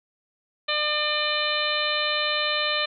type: harmonic tone with a mistuned harmonic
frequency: 600 Hz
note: D5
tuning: 37 cents sharp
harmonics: 1 / 2 / 3 / 4 / 5 / 6 / 7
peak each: -30 / -30 / -30 / -30 / -30 / -30 / -30 dBFS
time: 0.68-2.86 s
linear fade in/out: 10 ms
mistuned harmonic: 7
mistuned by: -48 cents
effects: none